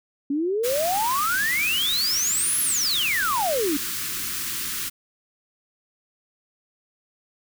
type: exponential two-way sweep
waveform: sine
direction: up then down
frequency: 272 to 11450 to 272 Hz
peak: -21 dBFS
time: 0.3-3.77 s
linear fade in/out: 5 ms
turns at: 2.6 s
type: band-stop noise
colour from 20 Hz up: white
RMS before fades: -29 dBFS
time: 0.63-4.9 s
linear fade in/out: 20 ms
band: 380 to 1100 Hz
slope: 48 dB/octave
effects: none